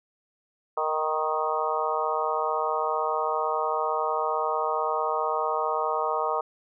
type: harmonic tone with a mistuned harmonic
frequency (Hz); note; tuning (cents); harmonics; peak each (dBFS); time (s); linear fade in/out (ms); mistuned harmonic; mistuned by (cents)
155.56; D#3; 0; 3 / 4 / 5 / 6 / 7 / 8; -31 / -31 / -31 / -31 / -31 / -31; 0.77-6.41; 5; 6; +20
effects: none